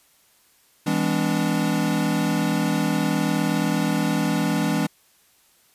square tone cluster, 163.9 / 203.4 / 252.3 / 291.4 Hz, E3 / G#3 / B3 / D4, -10 / -36 / +37 / -13 cents, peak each -26 / -26 / -28 / -26 dBFS, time 0.86-4.87 s, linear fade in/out 10 ms, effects white hiss -59 dBFS RMS until 5.74 s + resampled to 32000 Hz

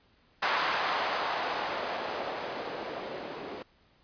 violet noise with low-pass filter sweep, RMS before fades -33 dBFS, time 0.42-3.63 s, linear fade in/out 10 ms, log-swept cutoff 1100 to 390 Hz, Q 1.3, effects pink hiss -65 dBFS RMS until 4.03 s + resampled to 11025 Hz

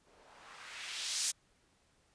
violet noise with low-pass filter sweep, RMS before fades -41 dBFS, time 0.05-1.32 s, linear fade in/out 20 ms, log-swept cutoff 390 to 7400 Hz, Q 1.2, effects pink hiss -71 dBFS RMS until 2.14 s + resampled to 22050 Hz

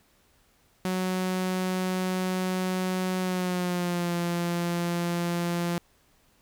sawtooth tone with pitch glide, 185 to 172.61 Hz, F#3 to F3, 0 to -20 cents, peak -22 dBFS, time 0.85-5.78 s, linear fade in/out 0 ms, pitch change -120 cents, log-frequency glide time 3.2-4.14 s, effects pink hiss -64 dBFS RMS until 6.41 s

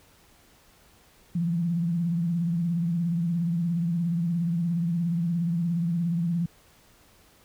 sine tone with vibrato, 170 Hz, F3, 46 cents flat, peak -23 dBFS, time 1.35-6.46 s, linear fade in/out 5 ms, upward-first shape triangle, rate 17 Hz, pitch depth 88 cents each way, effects pink hiss -58 dBFS RMS until 7.44 s

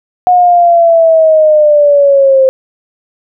sine linear sweep, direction down, 727 to 523.3 Hz, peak -3 dBFS, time 0.27-2.49 s, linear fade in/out 0 ms, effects none

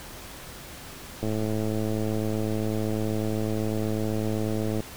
click train, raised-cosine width 2 ms, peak -16 dBFS, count 387, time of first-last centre 1.23-4.804 s, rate 108 Hz, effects pink hiss -42 dBFS RMS until 4.96 s

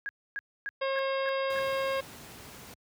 sine tone bursts, 1644 Hz, G#6, 18 cents flat, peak -32 dBFS, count 6, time 0.06-1.59 s, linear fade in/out 0 ms, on 30 ms, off 270 ms
harmonic tone, 539 Hz, C#5, 49 cents flat, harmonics 1 / 2 / 3 / 4 / 5 / 6 / 7 / 9, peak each -29 / -35 / -39 / -41 / -43 / -45 / -46 / -48 dBFS, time 0.81-2.01 s, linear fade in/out 10 ms
pink noise, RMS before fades -47 dBFS, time 1.5-2.74 s, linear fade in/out 2 ms
effects high-pass 80 Hz 12 dB/octave

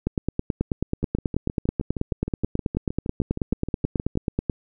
two click trains, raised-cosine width 3 ms, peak -15 / -9 dBFS, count 21 / 42, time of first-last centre 1.03-4.155 / 0.07-4.498 s, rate 6.4 / 9.26 Hz, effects none

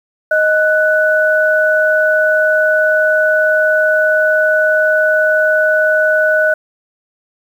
sine tone pair together, 623 / 1484.7 Hz, D#5 / F#6, +2 / +6 cents, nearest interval octave + minor third, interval 1504 cents, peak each -12 dBFS, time 0.31-6.54 s, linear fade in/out 5 ms, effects 7-bit

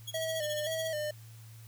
sawtooth tone with tremolo, 3322 Hz, G#7, in tune, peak -33 dBFS, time 0.07-0.88 s, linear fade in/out 10 ms, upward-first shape sine, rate 14 Hz, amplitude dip 100%
square tone with vibrato, 623 Hz, D#5, 2 cents sharp, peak -33 dBFS, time 0.14-1.11 s, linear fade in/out 5 ms, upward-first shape square, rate 1.9 Hz, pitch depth 58 cents each way
effects added 112 Hz sine -48 dBFS peak until 1.67 s + white hiss -59 dBFS RMS until 1.67 s

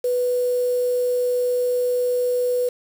sine tone with quantisation, 493.9 Hz, B4, in tune, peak -18 dBFS, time 0.04-2.69 s, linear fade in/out 5 ms, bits 6, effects none

